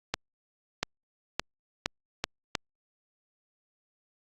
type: accelerating click train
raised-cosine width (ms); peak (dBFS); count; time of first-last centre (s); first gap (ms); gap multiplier
0.2; -9; 6; 0.14-2.552; 690; 0.82
effects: Opus 48 kbps